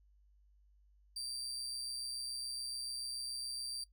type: tone with amplitude modulation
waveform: 35% pulse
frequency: 4700 Hz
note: D8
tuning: 1 cent sharp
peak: -36 dBFS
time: 1.16-3.84 s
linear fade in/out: 5 ms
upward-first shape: sine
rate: 127 Hz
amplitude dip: 50%
effects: noise-tail reverb RT60 0.1 s tail -18 dB re dry + added 50 Hz sine -64 dBFS peak until 3.92 s